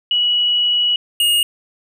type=tone pair in turn; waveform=sine / square; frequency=2928 / 2859 Hz; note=F#7 / F7; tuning=-19 / +40 cents; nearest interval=unison; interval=41 cents; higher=first; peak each=-13 dBFS; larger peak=neither; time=0.11-0.96 / 1.2-1.43 s; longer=first; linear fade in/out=2 ms; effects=none